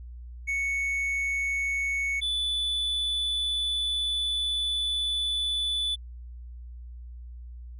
triangle tone pair in turn, 2217 / 3478 Hz, C#7 / A7, 0 / -21 cents, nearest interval minor sixth, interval 779 cents, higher second, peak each -24 dBFS, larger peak neither, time 0.47-2.21 / 2.21-5.96 s, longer second, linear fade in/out 20 ms, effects added 60 Hz sine -39 dBFS peak until 7.79 s + resampled to 32000 Hz

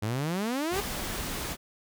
sawtooth exponential sweep, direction up, 100.9 to 416.8 Hz, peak -24 dBFS, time 0.02-0.81 s, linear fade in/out 10 ms
pink noise, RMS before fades -34 dBFS, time 0.7-1.57 s, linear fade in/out 50 ms
effects none

